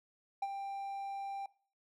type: tone with ADSR envelope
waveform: triangle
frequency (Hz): 790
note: G5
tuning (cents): +13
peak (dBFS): -29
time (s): 0.42-1.46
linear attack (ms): 6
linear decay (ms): 40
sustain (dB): -7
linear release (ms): 3
effects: noise-tail reverb RT60 0.4 s tail -20 dB re dry